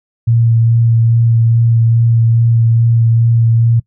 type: tone with vibrato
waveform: sine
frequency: 115.5 Hz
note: A#2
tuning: 16 cents flat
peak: -7 dBFS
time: 0.27-3.8 s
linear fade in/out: 10 ms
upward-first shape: sine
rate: 2.4 Hz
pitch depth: 14 cents each way
effects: noise-tail reverb RT60 0.1 s tail -22 dB re dry